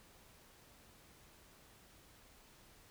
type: silence
effects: pink hiss -63 dBFS RMS until 2.9 s